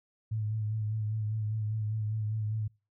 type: tone with vibrato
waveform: sine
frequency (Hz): 108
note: A2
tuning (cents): -32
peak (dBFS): -29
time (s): 0.31-2.68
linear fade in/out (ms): 10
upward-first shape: sine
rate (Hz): 5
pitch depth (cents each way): 35
effects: noise-tail reverb RT60 0.3 s tail -25 dB re dry